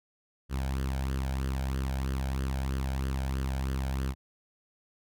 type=tone with flanger; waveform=sawtooth; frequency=66.5 Hz; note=C2; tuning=29 cents sharp; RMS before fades=-31 dBFS; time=0.49-4.15 s; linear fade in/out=50 ms; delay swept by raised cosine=0.63 to 1.32 ms; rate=3.1 Hz; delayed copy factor=+0.6; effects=none